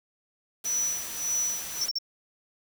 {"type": "noise", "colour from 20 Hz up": "white", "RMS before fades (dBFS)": -38, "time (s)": [0.64, 1.89], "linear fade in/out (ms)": 5}
{"type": "tone with tremolo", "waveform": "sine", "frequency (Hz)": 5920, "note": "F#8", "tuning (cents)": 0, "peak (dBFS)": -24, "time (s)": [0.65, 1.86], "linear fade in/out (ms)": 5, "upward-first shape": "sine", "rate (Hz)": 1.7, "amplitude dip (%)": 85}
{"type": "tone bursts", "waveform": "triangle", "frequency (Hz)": 5470, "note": "F8", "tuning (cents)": -37, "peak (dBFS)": -24, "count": 3, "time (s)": [1.81, 1.986], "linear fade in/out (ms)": 5, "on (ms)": 32, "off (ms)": 40}
{"effects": []}